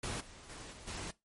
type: noise with level steps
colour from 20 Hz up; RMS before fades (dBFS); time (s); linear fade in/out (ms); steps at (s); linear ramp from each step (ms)
pink; -39 / -54 / -48 / -52 / -42; 0.03-1.11; 5; 0.2 / 0.49 / 0.72 / 0.87; 10
effects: noise-tail reverb RT60 0.2 s tail -19 dB re dry + MP3 48 kbps